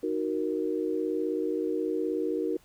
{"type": "chord", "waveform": "sine", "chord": "D# minor", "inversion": "none", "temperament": "equal", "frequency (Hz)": [311.1, 370, 466.2], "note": ["D#4", "F#4", "A#4"], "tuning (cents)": [0, 0, 0], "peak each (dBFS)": -31, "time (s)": [0.03, 2.57], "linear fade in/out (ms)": 5, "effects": ["pink hiss -61 dBFS RMS until 2.64 s"]}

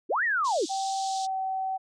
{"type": "linear two-way sweep", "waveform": "sine", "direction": "up then down", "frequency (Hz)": [261.6, 1960, 261.6], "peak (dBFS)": -23, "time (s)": [0.09, 0.66], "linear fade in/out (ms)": 20, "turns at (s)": 0.24}
{"type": "band-pass noise", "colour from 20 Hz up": "pink", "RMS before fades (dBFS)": -39, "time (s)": [0.44, 1.27], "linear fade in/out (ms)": 20, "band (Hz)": [3500, 8000], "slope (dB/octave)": 48}
{"type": "tone with pitch glide", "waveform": "sine", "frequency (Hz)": [776, 762.7], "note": ["G5", "G5"], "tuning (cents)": [-18, -48], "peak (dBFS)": -27, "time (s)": [0.69, 1.78], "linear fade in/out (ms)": 20, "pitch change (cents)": -30, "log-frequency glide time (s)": [0.97, 1.36]}
{"effects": []}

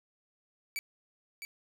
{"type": "tone with echo", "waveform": "sawtooth", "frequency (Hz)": 2300, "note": "D7", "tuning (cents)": -37, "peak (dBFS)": -30, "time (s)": [0.76, 0.79], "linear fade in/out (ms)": 0, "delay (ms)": 660, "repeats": 1, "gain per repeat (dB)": -7, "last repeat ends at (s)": 1.45, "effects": []}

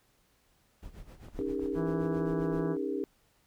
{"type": "noise with tremolo", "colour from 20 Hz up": "brown", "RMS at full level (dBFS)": -44, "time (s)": [0.82, 2.66], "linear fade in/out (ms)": 10, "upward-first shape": "sine", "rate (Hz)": 7.6, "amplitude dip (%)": 80}
{"type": "clicks", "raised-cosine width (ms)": 1, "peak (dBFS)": -37, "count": 9, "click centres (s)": [1.285, 1.413, 1.595, 1.659, 1.833, 1.937, 2.519, 2.668, 2.767]}
{"type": "chord", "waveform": "sine", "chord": "Eb dominant seventh", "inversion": "third", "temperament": "equal with one note detuned", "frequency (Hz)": [277.2, 311.1, 402.3, 466.2], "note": ["Db4", "Eb4", "G4", "Bb4"], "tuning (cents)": [0, 0, 45, 0], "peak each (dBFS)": [-36, -36, -34, -39], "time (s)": [1.39, 3.04], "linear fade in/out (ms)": 0}
{"type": "harmonic tone", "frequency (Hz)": 164.81, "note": "E3", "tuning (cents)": 0, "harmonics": [1, 2, 3, 4, 5, 6, 7, 8, 9, 10], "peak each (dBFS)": [-33, -38, -44, -44, -50, -47, -49, -54, -53, -53], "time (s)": [1.74, 2.77], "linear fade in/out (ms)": 50}
{"effects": ["pink hiss -69 dBFS RMS until 3.46 s"]}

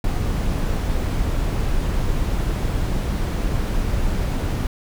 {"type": "noise", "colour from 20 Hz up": "brown", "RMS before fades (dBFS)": -21, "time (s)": [0.04, 4.67], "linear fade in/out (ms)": 2, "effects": []}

